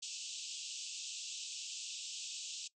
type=band-pass noise; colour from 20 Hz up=white; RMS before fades=-45 dBFS; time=0.02-2.68 s; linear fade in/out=10 ms; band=2600 to 7900 Hz; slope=96 dB/octave; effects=noise-tail reverb RT60 0.1 s tail -19 dB re dry